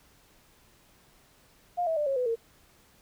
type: tone with pitch steps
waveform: sine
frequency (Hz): 707 / 648.3 / 594.5 / 545.2 / 499.9 / 458.4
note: F5 / E5 / D5 / C#5 / B4 / A#4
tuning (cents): +21 / -29 / +21 / -29 / +21 / -29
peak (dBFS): -25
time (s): 1.77-2.358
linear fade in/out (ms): 20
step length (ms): 98
effects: pink hiss -61 dBFS RMS until 3.01 s